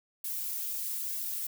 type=noise with flanger; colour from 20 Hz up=violet; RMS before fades=-35 dBFS; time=0.24-1.47 s; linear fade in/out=5 ms; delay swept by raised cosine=1.8 to 4.1 ms; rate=1.1 Hz; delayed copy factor=+0.7; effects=none